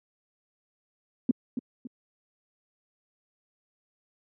sine tone with echo, 246.9 Hz, B3, in tune, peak -17 dBFS, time 1.29-1.31 s, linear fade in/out 2 ms, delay 280 ms, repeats 2, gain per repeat -9 dB, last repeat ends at 1.87 s, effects high-pass 150 Hz 12 dB/octave

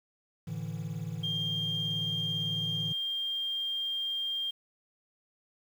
triangle chord, A suspended fourth, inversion none, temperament equal, 110 / 146.83 / 164.81 Hz, A2 / D3 / E3, 0 / 0 / 0 cents, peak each -37 / -37 / -35 dBFS, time 0.47-2.93 s, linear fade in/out 10 ms
sine tone, 3198 Hz, G7, 34 cents sharp, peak -30 dBFS, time 1.23-4.51 s, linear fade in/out 10 ms
effects tanh soft clip ceiling -21 dBFS + 9-bit

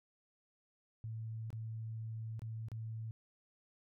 sine tone with dropouts, 111.6 Hz, A2, 25 cents sharp, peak -40 dBFS, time 1.04-3.11 s, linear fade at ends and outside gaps 0 ms, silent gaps 1.504-1.529 / 2.394-2.419 / 2.685-2.717 s, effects none

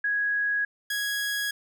sine / sawtooth tone pair in turn, 1661.2 / 1661.2 Hz, G#6 / G#6, 0 / 0 cents, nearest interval unison, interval 0 cents, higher neither, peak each -23 dBFS, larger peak neither, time 0.04-0.65 / 0.9-1.51 s, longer neither, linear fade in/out 5 ms, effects none

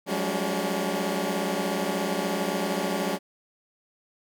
15% pulse tone cluster, 180.6 / 194.2 / 211.1 / 284.7 Hz, F#3 / G3 / G#3 / C#4, -42 / -16 / +29 / +46 cents, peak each -25 dBFS, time 0.06-3.19 s, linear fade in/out 50 ms, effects none

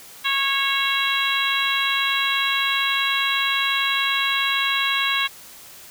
harmonic tone with a mistuned harmonic, 549 Hz, C#5, 17 cents flat, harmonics 2 / 3 / 4 / 5 / 6 / 7, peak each -26 / -26 / -26 / -26 / -26 / -26 dBFS, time 0.24-5.28 s, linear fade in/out 20 ms, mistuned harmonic 7, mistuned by +26 cents, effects white hiss -43 dBFS RMS until 5.9 s

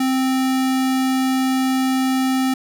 square tone, 261.6 Hz, C4, in tune, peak -17 dBFS, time 0-2.54 s, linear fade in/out 5 ms, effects none

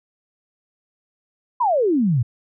sine exponential sweep, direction down, 1042 to 109.3 Hz, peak -15 dBFS, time 1.6-2.23 s, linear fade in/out 10 ms, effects none

